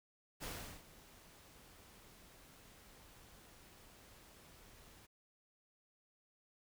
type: noise with ADSR envelope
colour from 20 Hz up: pink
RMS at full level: -44 dBFS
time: 0.4-5.07 s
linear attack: 38 ms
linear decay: 380 ms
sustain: -17 dB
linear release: 21 ms
effects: none